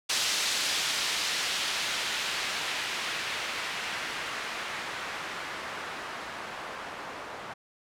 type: noise with low-pass filter sweep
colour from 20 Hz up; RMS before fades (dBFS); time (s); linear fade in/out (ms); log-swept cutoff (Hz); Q
blue; -33; 0.09-7.54; 10; 4600 to 1000; 0.87
effects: none